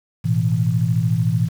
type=chord; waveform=sine; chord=A suspended second; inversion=none; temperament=equal; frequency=110 / 123.47 / 164.81 Hz; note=A2 / B2 / E3; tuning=0 / 0 / 0 cents; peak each=-20 dBFS; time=0.24-1.49 s; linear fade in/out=20 ms; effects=7-bit